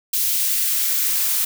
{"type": "noise with high-pass filter sweep", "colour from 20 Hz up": "blue", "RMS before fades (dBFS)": -20, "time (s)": [0.13, 1.45], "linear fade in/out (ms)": 5, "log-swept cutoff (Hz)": [2700, 890], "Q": 0.82, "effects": []}